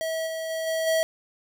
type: tone with level steps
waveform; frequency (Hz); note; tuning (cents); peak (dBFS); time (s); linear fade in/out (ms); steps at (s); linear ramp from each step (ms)
square; 646; E5; -35; -27 / -30 / -28 / -25 / -21; 0.01-1.03; 0; 0.26 / 0.49 / 0.66 / 0.86; 20
effects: none